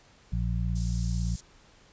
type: harmonic tone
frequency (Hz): 58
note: A#1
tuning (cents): -8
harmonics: 1 / 2 / 3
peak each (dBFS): -28 / -31 / -33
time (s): 0.32-1.36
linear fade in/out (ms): 10
type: high-pass noise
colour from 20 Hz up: pink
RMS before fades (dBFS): -43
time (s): 0.75-1.41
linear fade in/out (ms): 10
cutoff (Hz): 5100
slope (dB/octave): 24
effects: pink hiss -58 dBFS RMS until 1.92 s + resampled to 16000 Hz